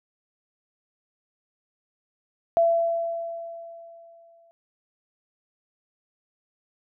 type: tone with exponential decay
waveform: sine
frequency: 672 Hz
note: E5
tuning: 33 cents sharp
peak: -15 dBFS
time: 2.57-4.51 s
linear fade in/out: 0 ms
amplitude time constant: 420 ms
effects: none